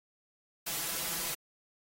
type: noise with comb filter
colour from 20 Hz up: white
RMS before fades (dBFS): -35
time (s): 0.66-1.35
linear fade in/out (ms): 10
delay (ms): 6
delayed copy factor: +0.9
effects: AAC 48 kbps